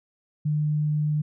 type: tone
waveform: sine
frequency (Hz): 150.7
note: D3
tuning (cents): +45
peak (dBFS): -21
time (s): 0.45-1.22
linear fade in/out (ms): 10
effects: none